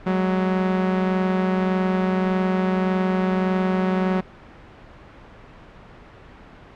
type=tone pair together; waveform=sawtooth; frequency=186 / 207.7 Hz; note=F#3 / G#3; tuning=+9 / 0 cents; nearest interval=major second; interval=191 cents; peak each=-15 / -25 dBFS; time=0.06-4.21 s; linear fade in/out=10 ms; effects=pink hiss -44 dBFS RMS until 6.75 s + low-pass 2000 Hz 12 dB/octave